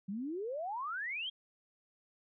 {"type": "exponential sweep", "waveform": "sine", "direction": "up", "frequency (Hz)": [185, 3322], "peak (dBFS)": -36, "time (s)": [0.08, 1.3], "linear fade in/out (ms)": 10, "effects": []}